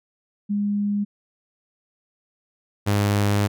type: tone pair in turn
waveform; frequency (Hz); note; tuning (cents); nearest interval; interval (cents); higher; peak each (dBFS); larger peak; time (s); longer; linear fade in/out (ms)
sine / sawtooth; 204.5 / 102.25; G#3 / G#2; -26 / -26; octave; 1200; first; -20 / -14; second; 0.49-1.05 / 2.86-3.48; second; 20
effects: none